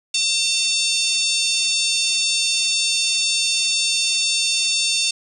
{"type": "harmonic tone with a mistuned harmonic", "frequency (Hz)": 902, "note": "A5", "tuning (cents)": 43, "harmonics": [3, 4, 5, 6, 7, 8, 9, 10], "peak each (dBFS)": [-24, -23, -24, -26, -29, -28, -29, -29], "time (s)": [0.14, 5.11], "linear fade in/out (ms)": 5, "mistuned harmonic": 8, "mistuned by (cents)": -56, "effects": ["8-bit"]}